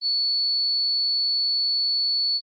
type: tone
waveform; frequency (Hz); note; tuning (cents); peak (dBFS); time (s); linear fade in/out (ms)
sine; 4435; C#8; 0; -20; 0.01-2.41; 50
effects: Opus 32 kbps